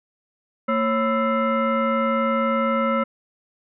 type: tone with frequency modulation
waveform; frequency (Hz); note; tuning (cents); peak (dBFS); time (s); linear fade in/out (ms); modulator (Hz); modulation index
sine; 547; C#5; -23; -18; 0.68-3.04; 10; 775; 1.4
effects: none